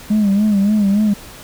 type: tone with vibrato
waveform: sine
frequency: 205.3 Hz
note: G#3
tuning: 20 cents flat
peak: -9 dBFS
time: 0.1-1.14 s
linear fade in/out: 10 ms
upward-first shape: sine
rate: 3.5 Hz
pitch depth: 84 cents each way
effects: tanh soft clip ceiling -9 dBFS + pink hiss -37 dBFS RMS until 1.43 s